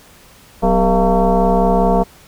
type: tone with frequency modulation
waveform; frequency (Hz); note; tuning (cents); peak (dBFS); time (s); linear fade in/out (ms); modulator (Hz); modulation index
sine; 251.5; B3; +32; -10; 0.62-2.04; 20; 219; 2.9
effects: pink hiss -45 dBFS RMS until 2.27 s